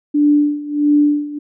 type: tone with tremolo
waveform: sine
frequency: 293.7 Hz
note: D4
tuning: in tune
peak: -8 dBFS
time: 0.14-1.39 s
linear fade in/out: 10 ms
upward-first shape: sine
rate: 1.5 Hz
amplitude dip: 85%
effects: none